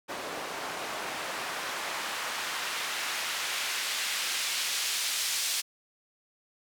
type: noise with band-pass filter sweep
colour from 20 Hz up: white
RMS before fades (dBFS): -33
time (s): 0.08-5.62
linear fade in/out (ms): 20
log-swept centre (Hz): 580 to 4600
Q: 0.72
effects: none